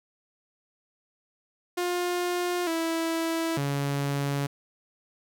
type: tone with pitch steps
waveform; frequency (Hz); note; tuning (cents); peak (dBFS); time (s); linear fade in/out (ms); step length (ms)
sawtooth; 354.7 / 328.4 / 141.1; F4 / E4 / C#3; +27 / -6 / +31; -22; 1.77-4.47; 10; 900
effects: none